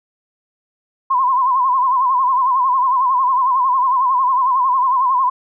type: tone with vibrato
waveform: sine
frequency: 1029 Hz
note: C6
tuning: 29 cents flat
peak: -12 dBFS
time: 1.1-5.3 s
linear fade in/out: 10 ms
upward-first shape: sine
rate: 11 Hz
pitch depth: 90 cents each way
effects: none